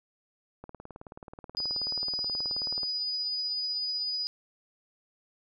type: click train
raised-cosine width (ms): 1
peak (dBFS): -29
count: 42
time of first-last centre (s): 0.64-2.833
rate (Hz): 18.7
type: tone with tremolo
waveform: sine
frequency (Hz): 4948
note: D#8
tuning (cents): -10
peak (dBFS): -28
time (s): 1.57-4.27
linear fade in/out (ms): 0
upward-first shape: triangle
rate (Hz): 16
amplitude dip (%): 25
effects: none